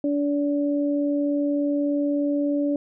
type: tone pair together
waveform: sine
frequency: 288.4 / 575 Hz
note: D4 / D5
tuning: -31 / -37 cents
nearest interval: octave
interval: 1194 cents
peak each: -21 / -27 dBFS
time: 0.04-2.76 s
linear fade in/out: 2 ms
effects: none